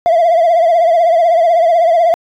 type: tone with vibrato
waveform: triangle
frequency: 675 Hz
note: E5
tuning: 41 cents sharp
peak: -4 dBFS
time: 0.06-2.14 s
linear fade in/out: 0 ms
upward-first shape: triangle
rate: 16 Hz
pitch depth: 99 cents each way
effects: tanh soft clip ceiling -3 dBFS